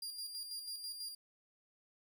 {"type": "tone with tremolo", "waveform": "sawtooth", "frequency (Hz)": 4802, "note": "D8", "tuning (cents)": 38, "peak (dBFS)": -38, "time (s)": [0.02, 1.15], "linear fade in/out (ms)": 5, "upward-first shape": "square", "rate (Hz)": 6.1, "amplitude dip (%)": 45, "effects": []}